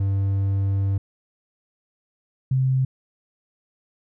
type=tone pair in turn; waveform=triangle / sine; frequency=98 / 131.11 Hz; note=G2 / C3; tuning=0 / +4 cents; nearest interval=perfect fourth; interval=504 cents; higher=second; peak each=-17 dBFS; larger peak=neither; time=0-0.98 / 2.51-2.85 s; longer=first; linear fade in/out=5 ms; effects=none